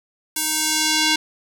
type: tone with band-pass filter sweep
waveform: square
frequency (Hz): 311.1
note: D#4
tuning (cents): 0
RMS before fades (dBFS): -20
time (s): 0.36-1.16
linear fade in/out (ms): 5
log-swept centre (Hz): 11000 to 3900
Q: 1
effects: none